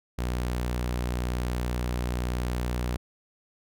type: tone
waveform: sawtooth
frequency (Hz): 61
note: B1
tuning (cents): -21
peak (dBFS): -23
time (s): 0.18-2.97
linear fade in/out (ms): 10
effects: none